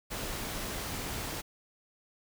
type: noise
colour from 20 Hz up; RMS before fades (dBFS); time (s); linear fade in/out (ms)
pink; -37; 0.1-1.42; 20
effects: none